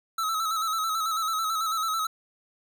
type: tone with vibrato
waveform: square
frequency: 1299 Hz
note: E6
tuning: 26 cents flat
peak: -26 dBFS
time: 0.18-2.07 s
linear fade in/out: 5 ms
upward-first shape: square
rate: 9.1 Hz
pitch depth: 42 cents each way
effects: none